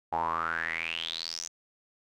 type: tone with band-pass filter sweep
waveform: sawtooth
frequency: 82.41 Hz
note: E2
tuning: in tune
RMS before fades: -33 dBFS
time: 0.12-1.48 s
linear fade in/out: 10 ms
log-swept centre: 800 to 6400 Hz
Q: 9.3
effects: none